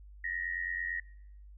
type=tone with amplitude modulation; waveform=sine; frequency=1880 Hz; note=A#6; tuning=14 cents sharp; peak=-29 dBFS; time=0.24-1 s; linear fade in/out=5 ms; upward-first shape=sine; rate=88.9 Hz; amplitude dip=85%; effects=noise-tail reverb RT60 0.7 s tail -25 dB re dry + added 50 Hz sine -49 dBFS peak until 1.57 s